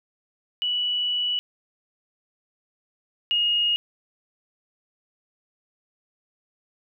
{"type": "tone pair in turn", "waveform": "sine", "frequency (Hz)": [2949, 2865], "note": ["F#7", "F7"], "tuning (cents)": [-6, 44], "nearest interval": "minor second", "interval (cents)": 50, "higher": "first", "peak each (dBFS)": [-22, -19], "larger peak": "second", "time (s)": [[0.62, 1.39], [3.31, 3.76]], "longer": "first", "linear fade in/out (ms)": 0, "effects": []}